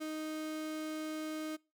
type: tone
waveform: 35% pulse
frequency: 311.1 Hz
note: D#4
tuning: in tune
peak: -36 dBFS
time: 0-1.57 s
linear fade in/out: 20 ms
effects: noise-tail reverb RT60 0.3 s tail -25 dB re dry